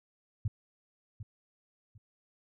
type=tone with echo; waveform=sine; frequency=105.5 Hz; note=G#2; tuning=28 cents sharp; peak=-27 dBFS; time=0.45-0.48 s; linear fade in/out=5 ms; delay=750 ms; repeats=2; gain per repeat=-12 dB; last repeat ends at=1.98 s; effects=none